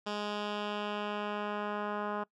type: tone with low-pass filter sweep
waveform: 10% pulse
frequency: 207.7 Hz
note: G#3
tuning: in tune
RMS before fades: -36 dBFS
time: 0.06-2.24 s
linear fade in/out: 10 ms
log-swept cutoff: 4600 to 1400 Hz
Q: 1.5
effects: noise-tail reverb RT60 0.1 s tail -22 dB re dry